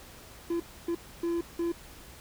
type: tone bursts at uneven times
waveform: triangle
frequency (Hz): 340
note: F4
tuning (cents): -46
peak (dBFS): -25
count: 4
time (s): 0.5-0.6 / 0.88-0.95 / 1.23-1.41 / 1.59-1.72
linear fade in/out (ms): 5
effects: added 60 Hz sine -56 dBFS peak until 2.2 s + pink hiss -50 dBFS RMS until 2.2 s